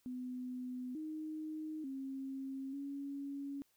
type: tone with pitch steps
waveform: sine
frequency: 251.6 / 310.9 / 268.5 / 279.8 Hz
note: B3 / D#4 / C4 / C#4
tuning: +32 / -1 / +45 / +16 cents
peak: -40 dBFS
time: 0.06-3.62 s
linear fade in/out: 0 ms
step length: 890 ms
effects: white hiss -75 dBFS RMS until 3.76 s

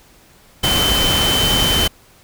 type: tone in noise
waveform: sine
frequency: 3067 Hz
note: G7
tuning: 38 cents flat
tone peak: -16 dBFS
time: 0.63-1.88 s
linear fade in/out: 10 ms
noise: pink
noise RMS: -18 dBFS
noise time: 0.63-1.88 s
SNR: -1 dB
effects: pink hiss -49 dBFS RMS until 2.23 s

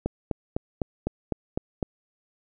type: click train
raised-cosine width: 2 ms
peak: -12 dBFS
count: 8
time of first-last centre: 0.06-1.828 s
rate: 3.96 Hz
effects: none

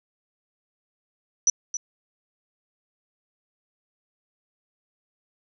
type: tone with echo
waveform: sine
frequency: 5920 Hz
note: F#8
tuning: in tune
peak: -15 dBFS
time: 1.47-1.5 s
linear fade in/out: 2 ms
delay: 270 ms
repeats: 1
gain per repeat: -11 dB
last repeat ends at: 1.77 s
effects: none

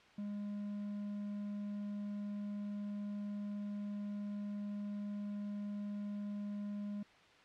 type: tone with quantisation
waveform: triangle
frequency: 205.1 Hz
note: G#3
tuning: 21 cents flat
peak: -37 dBFS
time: 0.18-7.03 s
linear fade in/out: 5 ms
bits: 11
effects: white hiss -62 dBFS RMS until 7.44 s + low-pass 3000 Hz 12 dB/octave

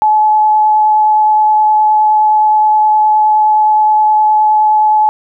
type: tone with vibrato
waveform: sine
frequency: 856 Hz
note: A5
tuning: 48 cents flat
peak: -6 dBFS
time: 0.02-5.09 s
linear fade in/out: 0 ms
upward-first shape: triangle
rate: 9.6 Hz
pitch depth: 10 cents each way
effects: none

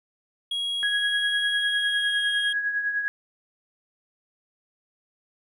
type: tone with pitch glide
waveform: triangle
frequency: 3300 to 3262 Hz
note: G#7 to G#7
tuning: -12 to -32 cents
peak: -24 dBFS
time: 0.51-2.53 s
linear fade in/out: 5 ms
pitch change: -20 cents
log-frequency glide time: 1.54-2.25 s
type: tone with tremolo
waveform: sine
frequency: 1661.2 Hz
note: G#6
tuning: in tune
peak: -21 dBFS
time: 0.83-3.08 s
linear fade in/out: 0 ms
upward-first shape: triangle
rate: 9.9 Hz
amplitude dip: 60%
effects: none

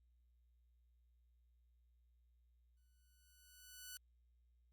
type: tone with exponential growth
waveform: 5% pulse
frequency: 1486 Hz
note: F#6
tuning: 7 cents sharp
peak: -37 dBFS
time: 2.77-3.97 s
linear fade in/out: 1 ms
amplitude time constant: 260 ms
effects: added 60 Hz sine -70 dBFS peak until 4.72 s + Opus 48 kbps

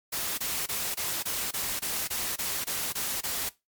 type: noise bursts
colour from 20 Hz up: white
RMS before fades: -31 dBFS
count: 12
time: 0.12-3.493 s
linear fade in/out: 10 ms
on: 260 ms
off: 23 ms
effects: noise-tail reverb RT60 0.2 s tail -18 dB re dry + MP3 96 kbps

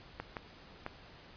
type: clicks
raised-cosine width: 0.5 ms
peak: -23 dBFS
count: 3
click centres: 0.2 / 0.368 / 0.864 s
effects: pink hiss -55 dBFS RMS until 1.36 s + resampled to 11025 Hz

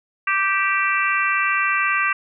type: harmonic tone with a mistuned harmonic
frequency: 390.7 Hz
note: G4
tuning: 6 cents flat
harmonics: 3 / 4 / 5 / 6 / 7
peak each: -22 / -23 / -24 / -25 / -25 dBFS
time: 0.27-2.13 s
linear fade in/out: 5 ms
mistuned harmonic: 7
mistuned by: -23 cents
effects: none

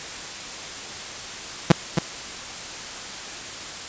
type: tone with echo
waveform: sawtooth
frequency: 167.3 Hz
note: E3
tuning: 26 cents sharp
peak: -4 dBFS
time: 1.7-1.72 s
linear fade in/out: 5 ms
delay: 270 ms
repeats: 1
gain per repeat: -8 dB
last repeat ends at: 1.99 s
effects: white hiss -34 dBFS RMS until 3.88 s + resampled to 16000 Hz

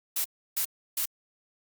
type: noise bursts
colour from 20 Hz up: blue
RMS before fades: -28 dBFS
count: 3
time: 0.16-1.055 s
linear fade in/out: 5 ms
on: 85 ms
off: 320 ms
effects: Opus 48 kbps

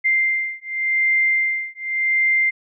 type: beating tone pair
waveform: sine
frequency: 2093 / 2093.88 Hz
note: C7 / C7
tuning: 0 / +1 cents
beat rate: 0.88 Hz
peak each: -20 dBFS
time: 0.04-2.51 s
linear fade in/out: 20 ms
effects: none

